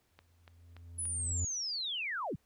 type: tone with exponential growth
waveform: triangle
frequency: 85.2 Hz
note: F2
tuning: 42 cents flat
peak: -29 dBFS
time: 0.11-1.45 s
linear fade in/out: 5 ms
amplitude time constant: 290 ms
type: click train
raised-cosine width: 0.3 ms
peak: -37 dBFS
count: 4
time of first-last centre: 0.19-1.055 s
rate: 3.47 Hz
type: linear sweep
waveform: sine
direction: down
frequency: 10220 to 65 Hz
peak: -34 dBFS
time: 0.98-2.36 s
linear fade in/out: 10 ms
effects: pink hiss -74 dBFS RMS until 2.45 s